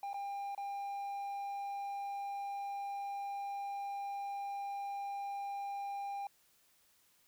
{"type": "tone with dropouts", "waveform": "triangle", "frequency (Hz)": 800, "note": "G5", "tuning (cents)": 35, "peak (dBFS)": -36, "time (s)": [0.03, 6.27], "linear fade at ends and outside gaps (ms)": 2, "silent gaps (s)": [[0.132, 0.142], [0.549, 0.577]], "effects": ["white hiss -70 dBFS RMS until 7.27 s"]}